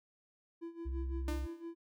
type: tone with tremolo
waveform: triangle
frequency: 335.3 Hz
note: E4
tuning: 30 cents sharp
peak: -38 dBFS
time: 0.61-1.75 s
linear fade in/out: 20 ms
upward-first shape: sine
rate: 5.9 Hz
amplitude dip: 80%
type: tone with vibrato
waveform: sine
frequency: 65.8 Hz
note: C2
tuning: 10 cents sharp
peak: -35 dBFS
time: 0.85-1.47 s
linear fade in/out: 20 ms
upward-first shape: square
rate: 12 Hz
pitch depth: 19 cents each way
type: tone with exponential decay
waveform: sawtooth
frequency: 301.6 Hz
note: D4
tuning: 46 cents sharp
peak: -33 dBFS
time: 1.28-1.71 s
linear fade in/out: 2 ms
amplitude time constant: 93 ms
effects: none